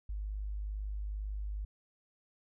sine tone, 51.1 Hz, G#1, 27 cents flat, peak -35 dBFS, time 0.09-1.65 s, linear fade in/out 5 ms, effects none

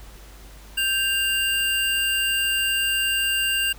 square tone pair together, 1574.4 / 2794 Hz, G6 / F7, +7 / 0 cents, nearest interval minor seventh, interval 993 cents, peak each -27 / -22 dBFS, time 0.77-3.73 s, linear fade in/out 10 ms, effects added 50 Hz sine -42 dBFS peak until 3.78 s + pink hiss -48 dBFS RMS until 3.78 s

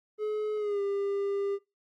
triangle tone with pitch glide, 425.7 to 399.5 Hz, G#4 to G4, +43 to +33 cents, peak -26 dBFS, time 0.18-1.59 s, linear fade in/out 50 ms, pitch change -110 cents, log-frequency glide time 0.57-0.81 s, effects noise-tail reverb RT60 0.2 s tail -19 dB re dry + Opus 32 kbps

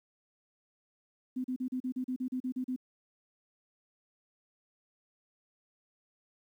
sine tone bursts, 255 Hz, C4, 44 cents flat, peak -31 dBFS, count 12, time 1.36-2.763 s, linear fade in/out 10 ms, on 83 ms, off 37 ms, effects 11-bit

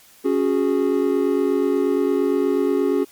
triangle chord, C# suspended fourth, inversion none, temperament equal with one note detuned, 277.2 / 366.8 / 415.3 Hz, C#4 / F#4 / G#4, 0 / -15 / 0 cents, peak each -19 dBFS, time 0.24-3.05 s, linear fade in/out 20 ms, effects white hiss -50 dBFS RMS until 3.11 s + MP3 96 kbps

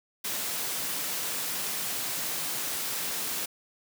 white high-pass noise, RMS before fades -32 dBFS, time 0.24-3.46 s, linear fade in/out 10 ms, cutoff 110 Hz, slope 96 dB/octave, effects none

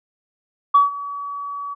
sine tone with ADSR envelope, 1138 Hz, C#6, 45 cents sharp, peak -7 dBFS, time 0.74-1.75 s, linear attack 10 ms, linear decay 150 ms, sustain -19 dB, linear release 22 ms, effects tanh soft clip ceiling -3 dBFS

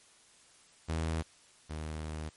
sawtooth tone pair in turn, 80.6 / 77.75 Hz, E2 / D#2, -38 / -1 cents, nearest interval minor second, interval 63 cents, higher first, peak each -27 / -33 dBFS, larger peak first, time 0.88-1.23 / 1.69-2.3 s, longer second, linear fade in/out 20 ms, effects white hiss -61 dBFS RMS until 2.36 s + MP3 48 kbps

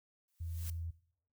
blue noise with exponential growth, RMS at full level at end -44 dBFS, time 0.28-0.7 s, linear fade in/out 2 ms, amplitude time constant 91 ms
sine tone, 83.4 Hz, E2, 21 cents sharp, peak -38 dBFS, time 0.4-0.91 s, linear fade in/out 10 ms
effects noise-tail reverb RT60 0.6 s tail -18 dB re dry

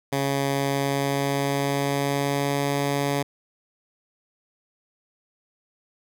10% pulse tone with pitch glide, 138.6 to 141.43 Hz, C#3 to C#3, 0 to +35 cents, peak -14 dBFS, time 0.12-3.23 s, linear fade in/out 10 ms, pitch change +35 cents, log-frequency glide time 0.37-2.68 s, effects none

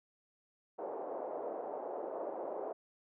pink band-pass noise, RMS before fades -41 dBFS, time 0.78-2.73 s, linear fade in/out 10 ms, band 430 to 740 Hz, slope 24 dB/octave, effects none

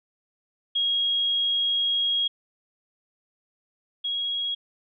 sine tone pair in turn, 3284 / 3305 Hz, G#7 / G#7, -20 / -9 cents, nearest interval unison, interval 11 cents, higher second, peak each -21 / -25 dBFS, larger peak first, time 0.75-2.28 / 4.04-4.55 s, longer first, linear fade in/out 10 ms, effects none

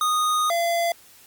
square tone pair in turn, 1239 / 681.8 Hz, D#6 / F5, -8 / -42 cents, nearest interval minor seventh, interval 1034 cents, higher first, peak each -20 / -21 dBFS, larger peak first, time 0.01-0.5 / 0.5-0.92 s, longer first, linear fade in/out 2 ms, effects white hiss -51 dBFS RMS until 1.26 s + Opus 48 kbps

